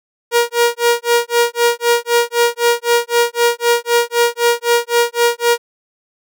sawtooth tone with tremolo, 473.9 Hz, A#4, 28 cents sharp, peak -5 dBFS, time 0.31-5.58 s, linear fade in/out 50 ms, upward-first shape sine, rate 3.9 Hz, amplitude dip 100%, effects none

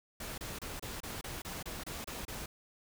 pink noise bursts, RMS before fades -42 dBFS, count 11, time 0.2-2.46 s, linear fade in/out 5 ms, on 180 ms, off 28 ms, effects none

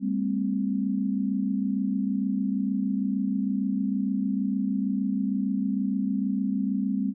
sine tone cluster, 200.1 / 226.6 / 262.3 Hz, G3 / A#3 / C4, +36 / -49 / +4 cents, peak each -26 / -32 / -28 dBFS, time 0-7.14 s, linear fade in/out 50 ms, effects none

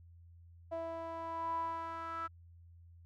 sawtooth tone with band-pass filter sweep, 329.6 Hz, E4, in tune, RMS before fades -40 dBFS, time 0.71-2.28 s, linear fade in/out 20 ms, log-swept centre 720 to 1300 Hz, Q 9.5, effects added 85 Hz sine -55 dBFS peak until 3.05 s

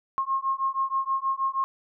sine beating tone pair, 1072 / 1078.3 Hz, C6 / C#6, +42 / -48 cents, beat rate 6.3 Hz, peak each -27 dBFS, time 0.18-1.64 s, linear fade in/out 0 ms, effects none

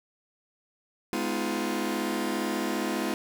sawtooth chord, F half-diminished seventh, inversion first, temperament just, 209.5 / 251.4 / 314.3 / 349.2 Hz, Ab3 / Cb4 / Eb4 / F4, +15 / +31 / +18 / 0 cents, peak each -29 dBFS, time 1.13-3.14 s, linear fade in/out 0 ms, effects none

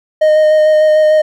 triangle tone with vibrato, 617 Hz, D#5, 15 cents flat, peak -4 dBFS, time 0.21-1.22 s, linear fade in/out 10 ms, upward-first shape square, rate 6.7 Hz, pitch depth 10 cents each way, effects none

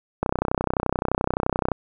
click train, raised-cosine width 1 ms, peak -7 dBFS, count 48, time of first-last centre 0.23-1.717 s, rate 31.6 Hz, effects none

